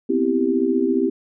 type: chord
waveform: sine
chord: C major seventh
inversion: third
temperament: equal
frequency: 246.9 / 261.6 / 329.6 / 392 Hz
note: B3 / C4 / E4 / G4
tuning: 0 / 0 / 0 / 0 cents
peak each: -25 / -21 / -22 / -21 dBFS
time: 0.09-1.1 s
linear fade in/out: 10 ms
effects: none